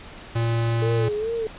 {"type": "tone", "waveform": "square", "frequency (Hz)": 115.7, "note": "A#2", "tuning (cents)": -13, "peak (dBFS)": -21, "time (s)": [0.35, 1.09], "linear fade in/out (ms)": 10}
{"type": "tone with vibrato", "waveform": "sine", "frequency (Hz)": 440, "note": "A4", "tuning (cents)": 0, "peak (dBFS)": -23, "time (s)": [0.82, 1.47], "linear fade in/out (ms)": 2, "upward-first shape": "sine", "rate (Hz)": 2.4, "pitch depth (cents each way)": 94}
{"effects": ["pink hiss -41 dBFS RMS until 1.58 s", "resampled to 8000 Hz"]}